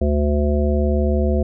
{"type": "harmonic tone", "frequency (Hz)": 73.42, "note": "D2", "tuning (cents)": 0, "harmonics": [1, 3, 5, 7, 9], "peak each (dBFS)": [-17, -22, -24, -25, -27], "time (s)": [0.01, 1.43], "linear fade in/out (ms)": 5, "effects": []}